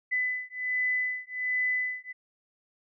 sine beating tone pair, 2003 / 2004.3 Hz, B6 / B6, +24 / +25 cents, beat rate 1.3 Hz, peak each -30 dBFS, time 0.11-2.13 s, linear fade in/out 20 ms, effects none

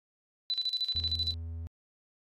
sine tone with tremolo, 3990 Hz, B7, 17 cents sharp, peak -27 dBFS, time 0.5-1.34 s, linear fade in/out 0 ms, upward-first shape square, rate 13 Hz, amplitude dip 75%
triangle tone, 82.5 Hz, E2, 2 cents sharp, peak -34 dBFS, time 0.95-1.67 s, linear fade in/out 0 ms
effects AAC 48 kbps

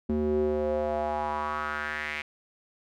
square tone with band-pass filter sweep, 75.2 Hz, D2, 42 cents sharp, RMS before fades -29 dBFS, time 0.09-2.22 s, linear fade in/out 5 ms, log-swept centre 280 to 2300 Hz, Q 4, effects none

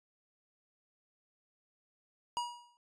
square tone with exponential decay, 960 Hz, B5, 49 cents flat, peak -31 dBFS, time 2.37-2.77 s, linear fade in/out 0 ms, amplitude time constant 86 ms, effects resampled to 22050 Hz

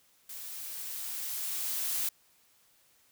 blue noise with level ramp, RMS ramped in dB -43 to -31 dBFS, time 0.29-2.09 s, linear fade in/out 5 ms, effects white hiss -66 dBFS RMS until 3.11 s

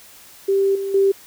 sine tone with level steps, 392 Hz, G4, in tune, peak -14 / -22 / -12 dBFS, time 0.48-1.12 s, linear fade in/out 10 ms, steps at 0.75 / 0.94 s, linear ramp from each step 5 ms, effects white hiss -45 dBFS RMS until 1.26 s

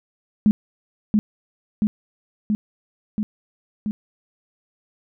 sine tone with echo, 211.5 Hz, G#3, 32 cents sharp, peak -11 dBFS, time 0.46-0.51 s, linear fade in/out 0 ms, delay 680 ms, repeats 5, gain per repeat -2 dB, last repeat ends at 3.91 s, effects none

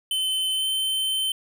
square tone with pitch glide, 3061 to 3086 Hz, G7 to G7, -42 to -28 cents, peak -23 dBFS, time 0.11-1.32 s, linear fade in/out 2 ms, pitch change +14 cents, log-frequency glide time 0.55-0.66 s, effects none

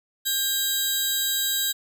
15% pulse tone pair together, 1600 / 3847 Hz, G6 / B7, +35 / -46 cents, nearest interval octave + minor third, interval 1519 cents, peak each -24 / -16 dBFS, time 0.25-1.73 s, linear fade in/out 20 ms, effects none

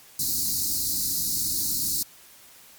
white band-stop noise, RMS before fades -26 dBFS, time 0.19-2.03 s, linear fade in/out 5 ms, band 330 to 4000 Hz, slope 96 dB/octave, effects white hiss -51 dBFS RMS until 2.78 s + Opus 48 kbps

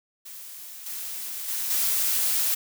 blue noise with level steps, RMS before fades -41 / -34 / -29 / -24 dBFS, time 0.25-2.55 s, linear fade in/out 10 ms, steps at 0.86 / 1.48 / 1.7 s, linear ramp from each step 5 ms, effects none

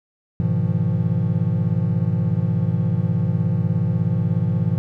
triangle chord, F half-diminished seventh, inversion first, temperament equal with one note detuned, 103.83 / 123.47 / 158.01 / 174.61 Hz, Ab2 / Cb3 / Eb3 / F3, 0 / 0 / +27 / 0 cents, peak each -21 dBFS, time 0.4-4.78 s, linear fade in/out 0 ms, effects none

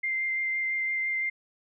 sine tone with vibrato, 2093 Hz, C7, in tune, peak -26 dBFS, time 0.03-1.3 s, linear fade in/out 10 ms, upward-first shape sine, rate 5.9 Hz, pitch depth 11 cents each way, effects none

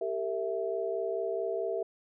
sine chord, E diminished, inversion first, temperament equal with one note detuned, 392 / 456.6 / 659.3 Hz, G4 / Bb4 / E5, 0 / -36 / 0 cents, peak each -34 dBFS, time 0.01-1.83 s, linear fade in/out 5 ms, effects none

